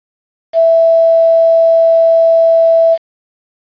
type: tone with quantisation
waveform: sine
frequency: 659.3 Hz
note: E5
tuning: in tune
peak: -5 dBFS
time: 0.53-2.98 s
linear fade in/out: 50 ms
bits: 5
effects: resampled to 11025 Hz